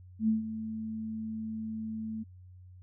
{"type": "tone with ADSR envelope", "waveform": "sine", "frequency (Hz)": 220, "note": "A3", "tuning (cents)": 0, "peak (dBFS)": -22, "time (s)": [0.19, 2.24], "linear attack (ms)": 91, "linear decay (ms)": 140, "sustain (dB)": -12, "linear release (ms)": 19, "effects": ["added 91 Hz sine -49 dBFS peak until 2.82 s"]}